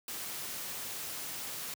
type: noise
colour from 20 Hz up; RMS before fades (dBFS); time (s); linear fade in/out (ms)
white; -40; 0.08-1.74; 2
effects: high-pass 80 Hz 12 dB/octave